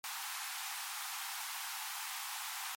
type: high-pass noise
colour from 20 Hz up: pink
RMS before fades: -42 dBFS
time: 0.04-2.75 s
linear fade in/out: 0 ms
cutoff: 760 Hz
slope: 96 dB/octave
effects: MP3 64 kbps